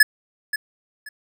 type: tone with echo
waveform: square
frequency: 1715 Hz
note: A6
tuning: 45 cents flat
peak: -9 dBFS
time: 0-0.03 s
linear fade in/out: 5 ms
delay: 530 ms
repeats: 2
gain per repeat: -13 dB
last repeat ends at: 1.09 s
effects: none